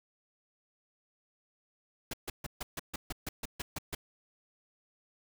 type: noise bursts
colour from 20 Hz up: pink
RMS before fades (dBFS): -37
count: 12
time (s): 2.11-3.95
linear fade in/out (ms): 5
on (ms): 25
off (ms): 140
effects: none